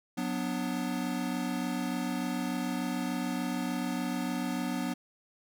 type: chord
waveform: square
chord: B minor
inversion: second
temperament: equal with one note detuned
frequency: 183.51 / 246.9 / 293.7 Hz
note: F#3 / B3 / D4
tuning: -14 / 0 / 0 cents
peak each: -37 / -34 / -37 dBFS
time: 0.17-4.94 s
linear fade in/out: 10 ms
effects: none